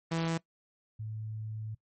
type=tone pair in turn; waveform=sawtooth / sine; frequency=164.7 / 108.94 Hz; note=E3 / A2; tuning=-1 / -17 cents; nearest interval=perfect fifth; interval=716 cents; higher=first; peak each=-25 / -36 dBFS; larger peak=first; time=0.11-0.38 / 0.99-1.75 s; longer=second; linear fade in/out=10 ms; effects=noise-tail reverb RT60 0.1 s tail -20 dB re dry + MP3 32 kbps